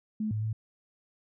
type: tone with pitch steps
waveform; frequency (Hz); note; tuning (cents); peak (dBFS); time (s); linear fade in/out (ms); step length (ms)
sine; 215.3 / 107.5 / 109.8; A3 / A2 / A2; -37 / -40 / -3; -28; 0.2-0.53; 5; 110
effects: none